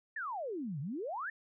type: exponential two-way sweep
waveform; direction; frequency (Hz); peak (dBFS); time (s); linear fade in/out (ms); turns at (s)
sine; down then up; 1848 to 130 to 1848; -36; 0.16-1.3; 5; 0.8
effects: none